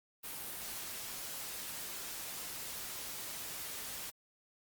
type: noise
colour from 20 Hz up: white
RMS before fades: -43 dBFS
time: 0.23-4.11 s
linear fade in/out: 20 ms
effects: Opus 32 kbps